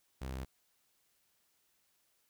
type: tone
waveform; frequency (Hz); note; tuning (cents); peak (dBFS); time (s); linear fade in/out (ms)
sawtooth; 65.41; C2; 0; -35; 0.21-0.45; 10
effects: white hiss -75 dBFS RMS until 2.29 s